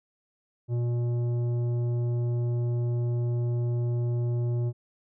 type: tone with tanh clipping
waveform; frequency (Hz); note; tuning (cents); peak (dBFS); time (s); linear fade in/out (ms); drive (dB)
triangle; 120; B2; -49; -26; 0.68-4.73; 50; 14
effects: none